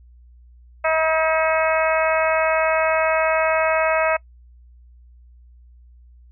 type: harmonic tone with a mistuned harmonic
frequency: 319.5 Hz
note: D#4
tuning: 46 cents sharp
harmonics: 2 / 3 / 4 / 5 / 6 / 7 / 8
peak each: -19 / -25 / -24 / -27 / -30 / -27 / -28 dBFS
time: 0.84-4.17 s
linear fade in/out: 10 ms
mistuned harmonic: 7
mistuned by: -34 cents
effects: noise-tail reverb RT60 0.1 s tail -24 dB re dry + added 60 Hz sine -45 dBFS peak until 6.31 s